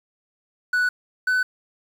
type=tone pair in turn; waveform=triangle; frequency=1480 / 1504.1 Hz; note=F#6 / F#6; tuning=0 / +28 cents; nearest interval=unison; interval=28 cents; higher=second; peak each=-16 dBFS; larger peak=neither; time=0.73-0.89 / 1.27-1.43 s; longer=neither; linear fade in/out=5 ms; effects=8-bit